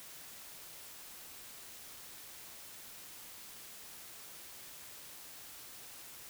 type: silence
effects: white hiss -51 dBFS RMS until 6.29 s